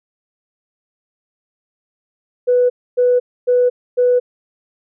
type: tone bursts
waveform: sine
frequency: 493.9 Hz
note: B4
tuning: in tune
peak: -9 dBFS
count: 4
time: 2.47-4.2 s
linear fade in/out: 20 ms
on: 230 ms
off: 270 ms
effects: tanh soft clip ceiling -5 dBFS